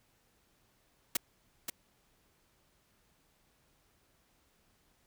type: noise with echo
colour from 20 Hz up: white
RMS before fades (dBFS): -29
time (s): 1.15-1.17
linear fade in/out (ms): 5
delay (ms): 530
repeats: 1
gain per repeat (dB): -7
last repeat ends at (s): 1.7
effects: pink hiss -71 dBFS RMS until 5.06 s